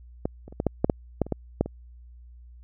clicks, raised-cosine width 2 ms, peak -12 / -28 / -30 / -12 / -8 / -6 / -6 / -8 / -24 / -12 / -7 / -20 dBFS, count 12, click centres 0.255 / 0.48 / 0.525 / 0.601 / 0.667 / 0.845 / 0.898 / 1.217 / 1.266 / 1.323 / 1.61 / 1.66 s, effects added 60 Hz sine -45 dBFS peak until 2.63 s

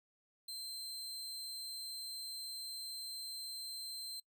sawtooth tone, 4119 Hz, C8, 28 cents flat, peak -40 dBFS, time 0.48-4.2 s, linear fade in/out 5 ms, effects noise-tail reverb RT60 0.1 s tail -24 dB re dry

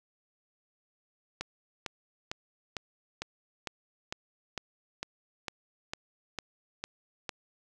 click train, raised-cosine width 0.2 ms, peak -17 dBFS, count 14, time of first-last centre 1.41-7.292 s, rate 2.21 Hz, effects none

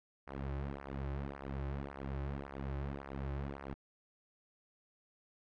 sawtooth tone with flanger, 69 Hz, C#2, 7 cents flat, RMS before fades -41 dBFS, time 0.27-3.74 s, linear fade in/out 0 ms, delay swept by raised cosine 0.26 to 4.36 ms, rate 1.8 Hz, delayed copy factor -0.85, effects low-pass 2000 Hz 12 dB/octave

